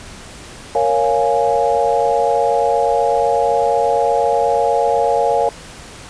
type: chord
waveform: sine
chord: Bb minor seventh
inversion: none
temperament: equal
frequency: 466.2 / 554.4 / 698.5 / 830.6 Hz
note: Bb4 / Db5 / F5 / Ab5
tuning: 0 / 0 / 0 / 0 cents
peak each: -18 dBFS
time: 0.75-5.49 s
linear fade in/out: 2 ms
effects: pink hiss -36 dBFS RMS until 6.09 s + resampled to 22050 Hz